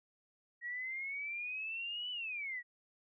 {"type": "exponential two-way sweep", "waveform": "sine", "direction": "up then down", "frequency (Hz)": [1897, 3000, 1897], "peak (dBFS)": -38, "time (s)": [0.61, 2.63], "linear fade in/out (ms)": 50, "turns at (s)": 2.11, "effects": []}